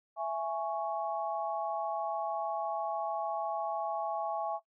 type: chord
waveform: sine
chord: C# minor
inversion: first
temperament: just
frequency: 665.2 / 831.5 / 1108.7 Hz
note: E5 / G#5 / C#6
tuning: +16 / +2 / 0 cents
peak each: -35 / -35 / -39 dBFS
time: 0.16-4.6 s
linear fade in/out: 50 ms
effects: noise-tail reverb RT60 0.1 s tail -17 dB re dry